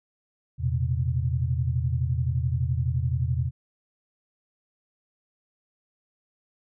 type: tone cluster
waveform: sine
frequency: 83.7 / 119.2 / 130.9 Hz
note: E2 / A#2 / C3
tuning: +27 / +39 / +1 cents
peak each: -27 dBFS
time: 0.58-3.51 s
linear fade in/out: 50 ms
effects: none